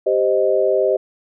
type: chord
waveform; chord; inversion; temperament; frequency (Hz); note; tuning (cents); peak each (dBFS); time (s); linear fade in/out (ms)
sine; C minor; second; equal; 392 / 523.3 / 622.3; G4 / C5 / Eb5; 0 / 0 / 0; -18; 0.06-0.97; 10
effects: none